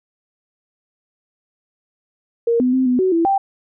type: tone with pitch steps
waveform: sine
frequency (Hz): 466.3 / 251.6 / 259.9 / 249.9 / 374.3 / 333.3 / 784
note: A#4 / B3 / C4 / B3 / F#4 / E4 / G5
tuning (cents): +1 / +32 / -11 / +21 / +20 / +19 / 0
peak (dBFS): -13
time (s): 2.47-3.38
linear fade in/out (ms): 5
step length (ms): 130
effects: none